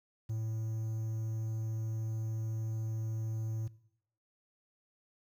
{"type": "tone with quantisation", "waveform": "triangle", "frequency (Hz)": 110.8, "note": "A2", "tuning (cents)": 13, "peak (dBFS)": -31, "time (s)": [0.29, 3.68], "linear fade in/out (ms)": 10, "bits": 10, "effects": ["noise-tail reverb RT60 0.7 s tail -19 dB re dry"]}